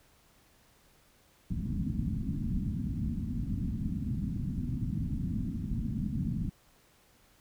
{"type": "low-pass noise", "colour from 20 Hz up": "white", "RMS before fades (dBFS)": -33, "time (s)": [1.5, 6.5], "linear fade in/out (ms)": 10, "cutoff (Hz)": 250, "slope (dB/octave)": 48, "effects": ["pink hiss -64 dBFS RMS until 7.4 s"]}